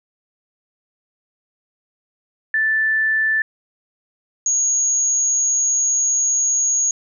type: tone pair in turn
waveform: sine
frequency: 1760 / 6645 Hz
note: A6 / G#8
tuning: 0 / 0 cents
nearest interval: octave + major seventh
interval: 2300 cents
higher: second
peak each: -15 dBFS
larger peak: neither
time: 2.54-3.42 / 4.46-6.91 s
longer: second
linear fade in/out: 2 ms
effects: none